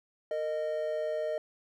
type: tone pair together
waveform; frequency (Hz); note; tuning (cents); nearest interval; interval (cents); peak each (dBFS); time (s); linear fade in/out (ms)
triangle; 459 / 617; A#4 / D#5; -27 / -15; perfect fourth; 512; -34 / -29; 0.31-1.38; 2
effects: none